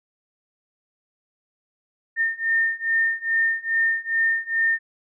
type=beating tone pair; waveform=sine; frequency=1816 / 1818.4 Hz; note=A#6 / A#6; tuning=-46 / -43 cents; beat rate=2.4 Hz; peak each=-23 / -22 dBFS; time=2.16-4.79 s; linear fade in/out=50 ms; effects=none